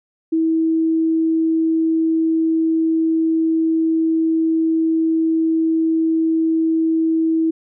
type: tone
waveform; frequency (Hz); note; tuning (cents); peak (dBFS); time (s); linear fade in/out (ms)
sine; 323.5; E4; -32; -14; 0.32-7.51; 10
effects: none